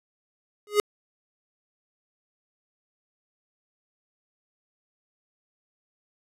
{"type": "tone with exponential growth", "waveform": "square", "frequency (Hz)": 415.3, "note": "G#4", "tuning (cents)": 0, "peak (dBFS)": -14, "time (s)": [0.67, 0.8], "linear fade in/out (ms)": 1, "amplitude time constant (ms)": 28, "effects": ["resampled to 32000 Hz"]}